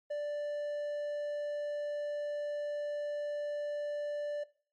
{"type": "tone", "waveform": "triangle", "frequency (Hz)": 587.3, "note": "D5", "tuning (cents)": 0, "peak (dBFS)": -31, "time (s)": [0.1, 4.44], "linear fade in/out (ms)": 10, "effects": ["noise-tail reverb RT60 0.4 s tail -18 dB re dry", "MP3 48 kbps"]}